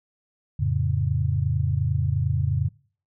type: chord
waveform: sine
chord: F augmented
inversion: none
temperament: equal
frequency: 87.31 / 110 / 138.59 Hz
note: F2 / A2 / C#3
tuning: 0 / 0 / 0 cents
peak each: -25 / -25 / -24 dBFS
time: 0.59-2.69 s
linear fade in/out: 10 ms
effects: noise-tail reverb RT60 0.5 s tail -25 dB re dry